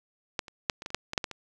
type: clicks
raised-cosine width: 0.2 ms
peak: -11 / -27 / -7 / -23 / -18 / -27 / -8 / -16 / -7 / -14 / -21 dBFS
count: 11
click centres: 0.392 / 0.482 / 0.698 / 0.821 / 0.861 / 0.904 / 0.946 / 1.134 / 1.178 / 1.242 / 1.313 s
effects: none

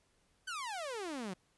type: exponential sweep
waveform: sawtooth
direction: down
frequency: 1568 to 174.61 Hz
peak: -35 dBFS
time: 0.47-1.34 s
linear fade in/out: 10 ms
effects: pink hiss -73 dBFS RMS until 1.57 s + resampled to 24000 Hz

